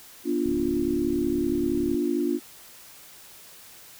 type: chord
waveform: sine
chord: B diminished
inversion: none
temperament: equal with one note detuned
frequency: 243 / 293.7 / 349.2 Hz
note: B3 / D4 / F4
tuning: -28 / 0 / 0 cents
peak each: -29 / -26 / -26 dBFS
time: 0.24-2.4 s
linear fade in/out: 50 ms
type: click train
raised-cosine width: 5 ms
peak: -26 dBFS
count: 54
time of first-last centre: 0.46-1.945 s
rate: 35.7 Hz
effects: white hiss -48 dBFS RMS until 3.99 s